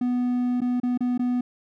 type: tone with dropouts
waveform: triangle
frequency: 246.9 Hz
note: B3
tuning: in tune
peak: -19 dBFS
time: 0.01-1.41 s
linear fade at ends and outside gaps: 5 ms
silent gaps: 0.606-0.616 / 0.801-0.832 / 0.976-1.006 / 1.178-1.193 s
effects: none